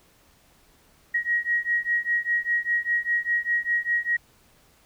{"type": "beating tone pair", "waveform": "sine", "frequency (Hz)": [1893, 1898], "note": ["A#6", "A#6"], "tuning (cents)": [26, 31], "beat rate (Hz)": 5, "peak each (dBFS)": -25, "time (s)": [1.14, 4.17], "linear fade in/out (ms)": 10, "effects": ["pink hiss -59 dBFS RMS until 4.85 s"]}